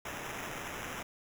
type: noise with sample-and-hold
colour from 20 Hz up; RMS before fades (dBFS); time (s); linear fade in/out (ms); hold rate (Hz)
white; -41; 0.05-1.03; 5; 4410
effects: none